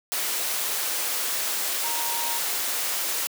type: tone in noise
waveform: sine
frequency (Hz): 934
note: A#5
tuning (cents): +3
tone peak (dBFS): -32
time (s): 1.84-2.38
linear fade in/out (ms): 0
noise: white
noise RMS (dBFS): -27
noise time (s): 0.12-3.27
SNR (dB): -8
effects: high-pass 400 Hz 12 dB/octave